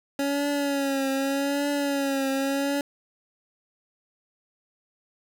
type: tone with vibrato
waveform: 25% pulse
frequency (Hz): 278.2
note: C#4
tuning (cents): +6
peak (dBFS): -20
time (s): 0.19-2.81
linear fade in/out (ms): 2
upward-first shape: triangle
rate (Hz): 0.83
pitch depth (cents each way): 61
effects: none